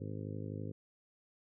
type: harmonic tone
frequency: 51.91 Hz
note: G#1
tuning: in tune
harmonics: 2 / 3 / 4 / 5 / 6 / 7 / 8 / 9 / 10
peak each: -42 / -45 / -50 / -47 / -50 / -55 / -51 / -53 / -54 dBFS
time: 0-0.72 s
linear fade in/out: 10 ms
effects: none